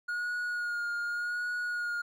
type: tone with vibrato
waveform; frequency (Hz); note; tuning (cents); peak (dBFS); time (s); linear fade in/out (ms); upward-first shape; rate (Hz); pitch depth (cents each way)
triangle; 1436; F6; +48; -29; 0.08-2.02; 10; sine; 0.86; 25
effects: none